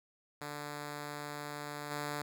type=tone with level steps; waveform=5% pulse; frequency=146.83 Hz; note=D3; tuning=in tune; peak=-29 / -25 dBFS; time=0.41-2.22 s; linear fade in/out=5 ms; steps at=1.9 s; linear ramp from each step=20 ms; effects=none